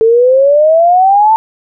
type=exponential sweep; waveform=sine; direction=up; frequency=440 to 899 Hz; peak=-4 dBFS; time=0.01-1.36 s; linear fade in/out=0 ms; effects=none